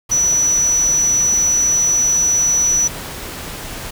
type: tone in noise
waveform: sine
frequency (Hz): 5920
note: F#8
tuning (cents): 0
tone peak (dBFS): -12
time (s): 0.11-2.88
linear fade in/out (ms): 10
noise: pink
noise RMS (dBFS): -29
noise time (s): 0.09-3.91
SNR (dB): +14
effects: none